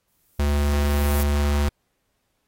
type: noise with exponential growth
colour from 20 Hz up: violet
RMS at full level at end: -28 dBFS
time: 0.08-1.23 s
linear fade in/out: 0 ms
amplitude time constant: 250 ms
type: tone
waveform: square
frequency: 72.4 Hz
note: D2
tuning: 24 cents flat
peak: -19 dBFS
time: 0.39-1.69 s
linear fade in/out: 5 ms
effects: pink hiss -73 dBFS RMS until 2.47 s + AAC 48 kbps